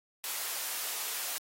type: high-pass noise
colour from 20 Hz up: white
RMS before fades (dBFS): -36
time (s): 0.24-1.38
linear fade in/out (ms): 0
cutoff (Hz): 580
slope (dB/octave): 12
effects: AAC 48 kbps